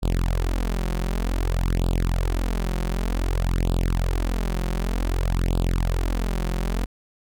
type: tone with flanger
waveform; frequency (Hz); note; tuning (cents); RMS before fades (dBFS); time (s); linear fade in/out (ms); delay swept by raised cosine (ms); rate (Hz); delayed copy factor
sawtooth; 43.65; F1; 0; -23; 0.02-6.86; 20; 0.24 to 5.54; 0.54; +1
effects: none